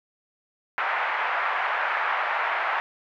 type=band-pass noise; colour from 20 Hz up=pink; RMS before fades=-26 dBFS; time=0.78-2.8 s; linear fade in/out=0 ms; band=780 to 2100 Hz; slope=24 dB/octave; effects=none